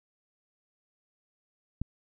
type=click; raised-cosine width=5 ms; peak=-19 dBFS; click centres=1.816 s; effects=none